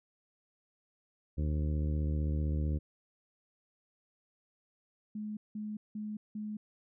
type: harmonic tone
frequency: 75.6 Hz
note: D#2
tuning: 49 cents flat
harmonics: 1 / 2 / 3 / 4 / 5 / 6 / 7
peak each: -30 / -36 / -42 / -43 / -50 / -52 / -51 dBFS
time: 1.37-2.79 s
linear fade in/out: 20 ms
type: tone bursts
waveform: sine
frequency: 212.1 Hz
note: G#3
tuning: 37 cents sharp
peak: -36 dBFS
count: 4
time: 5.15-6.57 s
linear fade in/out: 5 ms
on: 220 ms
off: 180 ms
effects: none